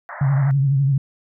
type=band-pass noise; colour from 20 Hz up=pink; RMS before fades=-34 dBFS; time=0.09-0.51 s; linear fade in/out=0 ms; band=580 to 2000 Hz; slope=96 dB/octave
type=tone with vibrato; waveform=sine; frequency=137.7 Hz; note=C#3; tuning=11 cents flat; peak=-14 dBFS; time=0.21-0.98 s; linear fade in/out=5 ms; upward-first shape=triangle; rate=12 Hz; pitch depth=79 cents each way
effects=none